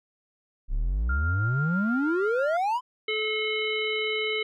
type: exponential sweep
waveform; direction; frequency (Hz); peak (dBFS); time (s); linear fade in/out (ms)
triangle; up; 31.57 to 1033; -21; 0.68-2.81; 50
type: tone with tremolo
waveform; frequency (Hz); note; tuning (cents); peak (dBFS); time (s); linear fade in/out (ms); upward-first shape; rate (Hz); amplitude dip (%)
sine; 1396.9; F6; 0; -28; 1.09-2.57; 5; sine; 6.2; 30
type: harmonic tone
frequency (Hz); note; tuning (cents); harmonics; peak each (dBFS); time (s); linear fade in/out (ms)
432.4; A4; -30; 1 / 3 / 5 / 7 / 9; -29 / -40 / -29 / -32 / -39; 3.08-4.43; 5
effects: none